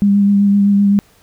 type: tone with vibrato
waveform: sine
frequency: 201.1 Hz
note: G3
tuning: 44 cents sharp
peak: -8 dBFS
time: 0.02-0.99 s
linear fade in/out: 0 ms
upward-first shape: sine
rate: 7.8 Hz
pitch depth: 17 cents each way
effects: pink hiss -51 dBFS RMS until 1.22 s